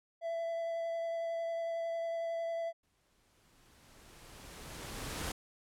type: tone with vibrato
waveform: triangle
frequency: 667 Hz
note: E5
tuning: 20 cents sharp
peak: -32 dBFS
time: 0.21-2.73 s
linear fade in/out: 50 ms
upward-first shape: sine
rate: 11 Hz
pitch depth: 9 cents each way
type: noise with exponential growth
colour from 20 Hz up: pink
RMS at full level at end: -37 dBFS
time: 2.83-5.32 s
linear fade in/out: 5 ms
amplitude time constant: 540 ms
effects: low-pass 12000 Hz 12 dB/octave